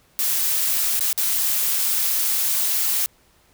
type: noise with dropouts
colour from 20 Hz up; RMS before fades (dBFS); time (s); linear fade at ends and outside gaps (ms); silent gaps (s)
blue; -21; 0.19-3.06; 0; 0.994-1.008 / 1.128-1.177
effects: pink hiss -58 dBFS RMS until 3.53 s